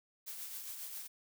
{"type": "noise with tremolo", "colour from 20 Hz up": "blue", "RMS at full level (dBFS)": -43, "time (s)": [0.26, 1.08], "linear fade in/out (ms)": 20, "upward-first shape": "triangle", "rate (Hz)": 7.4, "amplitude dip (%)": 45, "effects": []}